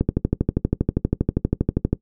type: click train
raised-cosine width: 3 ms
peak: -5 dBFS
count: 25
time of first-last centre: 0.01-1.93 s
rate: 12.5 Hz
effects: noise-tail reverb RT60 0.1 s tail -18 dB re dry